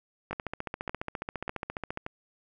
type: two click trains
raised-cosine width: 0.5 ms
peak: -19 / -18 dBFS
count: 4 / 25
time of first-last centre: 0.31-2.064 / 0.33-1.974 s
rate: 1.71 / 14.6 Hz
effects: none